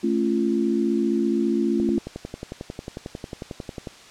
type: chord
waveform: sine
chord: A augmented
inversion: none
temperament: just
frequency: 220 / 275 / 343.8 Hz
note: A3 / C#4 / E#4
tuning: 0 / -14 / -27 cents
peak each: -23 / -25 / -23 dBFS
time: 0.03-1.99 s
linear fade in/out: 10 ms
type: click train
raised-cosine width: 2 ms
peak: -18 dBFS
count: 24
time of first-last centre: 1.8-3.872 s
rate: 11.1 Hz
effects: white hiss -46 dBFS RMS until 4.1 s + low-pass 6000 Hz 12 dB/octave